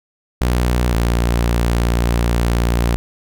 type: tone pair in turn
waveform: sawtooth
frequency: 60.8 / 58.66 Hz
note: B1 / A#1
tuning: -26 / +12 cents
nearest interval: minor second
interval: 62 cents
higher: first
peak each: -10 dBFS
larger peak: neither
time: 0.41-0.94 / 0.94-2.96 s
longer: second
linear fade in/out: 0 ms
effects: none

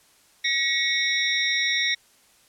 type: tone cluster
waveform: sine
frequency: 1907 / 2211 / 3601 / 3828 / 5590 Hz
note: A#6 / C#7 / A7 / A#7 / F8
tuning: +39 / -5 / +39 / +45 / +1 cents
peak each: -26 / -26 / -29 / -27 / -31 dBFS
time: 0.44-1.95 s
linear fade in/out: 10 ms
effects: white hiss -58 dBFS RMS until 2.48 s + low-pass 11000 Hz 12 dB/octave

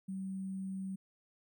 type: tone with sample-and-hold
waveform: sine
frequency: 190.9 Hz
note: G3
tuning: 46 cents flat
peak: -37 dBFS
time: 0.08-0.96 s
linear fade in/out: 10 ms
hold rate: 8820 Hz
effects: none

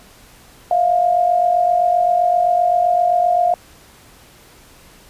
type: tone pair together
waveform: sine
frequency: 659.3 / 707 Hz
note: E5 / F5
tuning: 0 / +21 cents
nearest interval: minor second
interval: 121 cents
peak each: -19 / -13 dBFS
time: 0.71-3.54 s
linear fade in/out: 2 ms
effects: pink hiss -46 dBFS RMS until 5.09 s + resampled to 32000 Hz

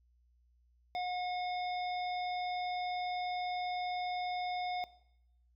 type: harmonic tone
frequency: 723 Hz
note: F#5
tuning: 40 cents flat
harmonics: 1 / 3 / 5 / 7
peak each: -34 / -44 / -48 / -51 dBFS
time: 0.95-4.84 s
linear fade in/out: 0 ms
effects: noise-tail reverb RT60 0.8 s tail -18 dB re dry + added 60 Hz sine -66 dBFS peak until 5.55 s

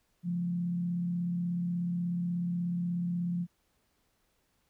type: tone with frequency modulation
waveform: sine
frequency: 174.61 Hz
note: F3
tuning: in tune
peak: -29 dBFS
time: 0.23-3.47 s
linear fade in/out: 50 ms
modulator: 36.5 Hz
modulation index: 0.29
effects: pink hiss -74 dBFS RMS until 4.69 s

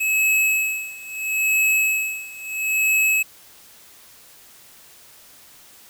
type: tone with tremolo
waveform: square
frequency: 2579 Hz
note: E7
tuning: 39 cents flat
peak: -16 dBFS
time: 0-3.23 s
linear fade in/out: 10 ms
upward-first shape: sine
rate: 0.75 Hz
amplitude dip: 90%
effects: white hiss -48 dBFS RMS until 5.89 s

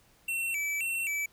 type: tone with vibrato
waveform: square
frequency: 2500 Hz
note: D#7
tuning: 8 cents sharp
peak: -30 dBFS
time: 0.28-1.26 s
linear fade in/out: 5 ms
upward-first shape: square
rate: 1.9 Hz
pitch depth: 140 cents each way
effects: pink hiss -63 dBFS RMS until 1.32 s

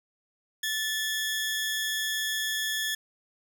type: tone pair together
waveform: sawtooth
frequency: 1753 / 3309 Hz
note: A6 / G#7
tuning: -7 / -7 cents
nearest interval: major seventh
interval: 1100 cents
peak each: -26 / -29 dBFS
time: 0.63-2.95 s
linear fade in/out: 5 ms
effects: none

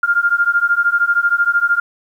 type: beating tone pair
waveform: sine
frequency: 1396.9 / 1409.9 Hz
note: F6 / F6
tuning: 0 / +16 cents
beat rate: 13 Hz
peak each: -15 dBFS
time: 0.03-1.8 s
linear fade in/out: 5 ms
effects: 8-bit

